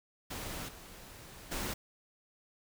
pink noise with level steps, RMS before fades -41 / -51 / -37 dBFS, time 0.3-1.74 s, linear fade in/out 10 ms, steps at 0.68 / 1.51 s, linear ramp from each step 10 ms, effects none

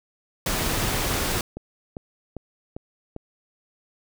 pink noise, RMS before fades -25 dBFS, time 0.46-1.41 s, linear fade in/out 2 ms
click train, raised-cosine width 2 ms, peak -20 dBFS, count 5, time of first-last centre 1.57-3.164 s, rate 2.51 Hz
effects none

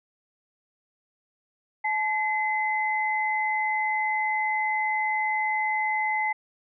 sine tone pair together, 860 / 2045 Hz, A5 / C7, -40 / -40 cents, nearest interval octave + minor third, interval 1500 cents, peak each -26 dBFS, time 1.84-6.33 s, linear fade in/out 10 ms, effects none

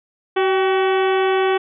harmonic tone with a mistuned harmonic, 377.9 Hz, F#4, 37 cents sharp, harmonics 1 / 2 / 3 / 4 / 5 / 6 / 7 / 8 / 9, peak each -16 / -22 / -26 / -28 / -30 / -32 / -33 / -34 / -35 dBFS, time 0.36-1.58 s, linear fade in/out 10 ms, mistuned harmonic 2, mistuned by +54 cents, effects none

